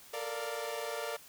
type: chord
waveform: sawtooth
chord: Bb major seventh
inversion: third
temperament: equal with one note detuned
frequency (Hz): 446.4 / 466.2 / 587.3 / 698.5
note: A4 / Bb4 / D5 / F5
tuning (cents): +25 / 0 / 0 / 0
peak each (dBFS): -39 / -37 / -36 / -40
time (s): 0.13-1.17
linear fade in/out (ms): 10
effects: white hiss -55 dBFS RMS until 1.28 s